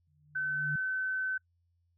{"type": "tone with exponential growth", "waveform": "sine", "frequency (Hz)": 149, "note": "D3", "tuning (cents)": 25, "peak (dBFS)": -32, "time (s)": [0.07, 0.76], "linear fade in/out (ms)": 5, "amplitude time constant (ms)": 150}
{"type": "tone", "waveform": "sine", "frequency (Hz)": 1524, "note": "G6", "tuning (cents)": -49, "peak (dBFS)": -30, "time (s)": [0.35, 1.38], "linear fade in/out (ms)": 10}
{"effects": ["noise-tail reverb RT60 0.1 s tail -25 dB re dry", "added 86 Hz sine -70 dBFS peak until 1.97 s"]}